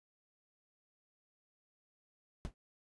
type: noise with exponential decay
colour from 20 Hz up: brown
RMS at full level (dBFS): -36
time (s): 2.45-2.54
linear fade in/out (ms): 0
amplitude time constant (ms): 19
effects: resampled to 24000 Hz